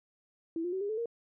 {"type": "tone with pitch steps", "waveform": "sine", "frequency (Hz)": [329.6, 353.3, 378.6, 405.8, 434.9, 466.1], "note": ["E4", "F4", "F#4", "G#4", "A4", "A#4"], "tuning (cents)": [0, 20, 40, -40, -20, 0], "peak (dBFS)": -31, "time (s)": [0.56, 1.058], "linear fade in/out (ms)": 2, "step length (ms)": 83, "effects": []}